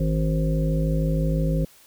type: harmonic tone with a mistuned harmonic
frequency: 52.9 Hz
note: G#1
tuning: 33 cents sharp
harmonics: 1 / 3 / 5 / 7 / 9 / 10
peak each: -24 / -22 / -31 / -36 / -38 / -31 dBFS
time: 0-1.65 s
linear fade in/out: 5 ms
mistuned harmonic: 1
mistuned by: -29 cents
effects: white hiss -53 dBFS RMS until 1.86 s

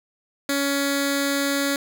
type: tone with notch filter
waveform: 10% pulse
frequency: 280 Hz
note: C#4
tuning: 18 cents sharp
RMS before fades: -23 dBFS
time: 0.49-1.76 s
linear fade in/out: 2 ms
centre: 910 Hz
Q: 0.84
effects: none

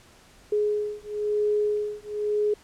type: beating tone pair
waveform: sine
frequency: 418.4 / 419.4 Hz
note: G#4 / G#4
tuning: +13 / +17 cents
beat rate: 1 Hz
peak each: -26 dBFS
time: 0.52-2.54 s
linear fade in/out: 5 ms
effects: pink hiss -54 dBFS RMS until 2.63 s + low-pass 10000 Hz 12 dB/octave

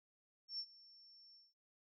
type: tone with ADSR envelope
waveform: sine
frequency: 5430 Hz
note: F8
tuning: 50 cents flat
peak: -39 dBFS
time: 0.48-1.54 s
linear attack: 110 ms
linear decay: 62 ms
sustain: -21 dB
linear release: 190 ms
effects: none

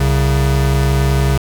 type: tone pair together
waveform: square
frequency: 65.41 / 136.22 Hz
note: C2 / C#3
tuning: 0 / -30 cents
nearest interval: octave + minor second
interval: 1270 cents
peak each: -15 dBFS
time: 0-1.38 s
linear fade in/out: 5 ms
effects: 8-bit

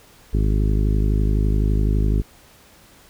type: harmonic tone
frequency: 51.91 Hz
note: G#1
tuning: in tune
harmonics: 1 / 2 / 3 / 4 / 5 / 6 / 7 / 8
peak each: -17 / -23 / -27 / -29 / -31 / -33 / -34 / -35 dBFS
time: 0.33-2.22 s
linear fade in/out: 10 ms
effects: pink hiss -50 dBFS RMS until 3.09 s

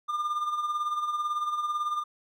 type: tone with tremolo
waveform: triangle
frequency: 1204 Hz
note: D6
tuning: 43 cents sharp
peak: -23 dBFS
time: 0.08-2.04 s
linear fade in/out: 20 ms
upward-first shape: sine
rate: 18 Hz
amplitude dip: 55%
effects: none

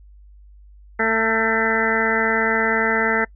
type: harmonic tone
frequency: 223.6 Hz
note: A3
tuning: 28 cents sharp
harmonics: 1 / 2 / 3 / 4 / 6 / 7 / 8 / 9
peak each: -26 / -23 / -28 / -26 / -25 / -25 / -24 / -24 dBFS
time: 0.99-3.25 s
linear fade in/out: 10 ms
effects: noise-tail reverb RT60 0.1 s tail -25 dB re dry + added 50 Hz sine -43 dBFS peak until 3.35 s

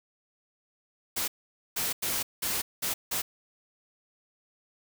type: noise bursts at uneven times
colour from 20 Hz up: white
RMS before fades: -30 dBFS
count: 6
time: 1.16-1.28 / 1.76-1.93 / 2.02-2.23 / 2.42-2.62 / 2.82-2.94 / 3.11-3.22 s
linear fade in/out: 10 ms
effects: none

